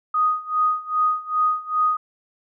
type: tone with tremolo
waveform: sine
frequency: 1244.5 Hz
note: D#6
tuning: in tune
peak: -15 dBFS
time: 0.14-1.97 s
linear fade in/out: 5 ms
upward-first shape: sine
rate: 2.5 Hz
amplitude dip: 90%
effects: none